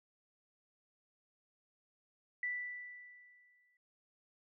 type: tone with exponential decay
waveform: sine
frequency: 1973 Hz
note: B6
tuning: 2 cents flat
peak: -34 dBFS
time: 2.43-3.77 s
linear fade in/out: 2 ms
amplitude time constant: 290 ms
effects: noise-tail reverb RT60 0.1 s tail -24 dB re dry